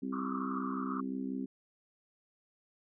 harmonic tone, 65.41 Hz, C2, in tune, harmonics 3 / 4 / 5 / 6, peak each -40 / -36 / -46 / -47 dBFS, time 0.02-1.46 s, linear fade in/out 10 ms
pink band-pass noise, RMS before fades -41 dBFS, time 0.12-1.01 s, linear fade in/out 10 ms, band 1100 to 1300 Hz, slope 96 dB/octave
effects none

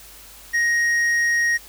triangle tone with tanh clipping, 1875 Hz, A#6, 10 cents sharp, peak -18 dBFS, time 0.53-1.58 s, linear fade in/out 20 ms, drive 11 dB, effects added 50 Hz sine -50 dBFS peak until 1.68 s + white hiss -44 dBFS RMS until 1.68 s

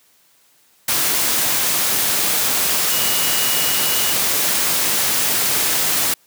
sine tone in noise, 2900 Hz, F#7, 35 cents flat, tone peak -26 dBFS, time 2.91-4.12 s, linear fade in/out 5 ms, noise white, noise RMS -18 dBFS, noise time 0.88-6.14 s, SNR -11 dB, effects white hiss -56 dBFS RMS until 6.26 s + high-pass 100 Hz 12 dB/octave

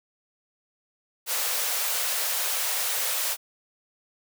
white high-pass noise, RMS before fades -27 dBFS, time 1.26-3.37 s, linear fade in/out 50 ms, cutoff 450 Hz, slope 96 dB/octave, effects none

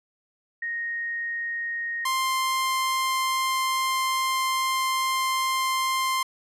sine / sawtooth tone pair in turn, 1864.7 / 1049.6 Hz, A#6 / C6, 0 / +5 cents, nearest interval minor seventh, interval 995 cents, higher first, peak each -27 / -19 dBFS, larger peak second, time 0.62-2.05 / 2.05-6.23 s, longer second, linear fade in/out 5 ms, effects resampled to 32000 Hz

